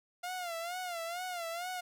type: tone with vibrato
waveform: sawtooth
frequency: 698.5 Hz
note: F5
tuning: in tune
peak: -33 dBFS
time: 0.23-1.81 s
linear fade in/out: 10 ms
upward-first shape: sine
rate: 2.2 Hz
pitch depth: 98 cents each way
effects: none